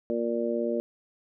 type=harmonic tone; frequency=117.3 Hz; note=A#2; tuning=11 cents sharp; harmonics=2 / 3 / 4 / 5; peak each=-31 / -31 / -31 / -31 dBFS; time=0.1-0.8 s; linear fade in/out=0 ms; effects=none